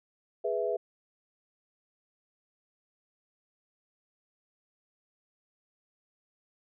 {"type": "chord", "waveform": "sine", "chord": "E major", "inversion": "first", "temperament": "equal", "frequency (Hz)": [415.3, 493.9, 659.3], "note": ["G#4", "B4", "E5"], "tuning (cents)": [0, 0, 0], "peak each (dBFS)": -32, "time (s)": [0.44, 0.77], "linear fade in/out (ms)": 10, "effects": []}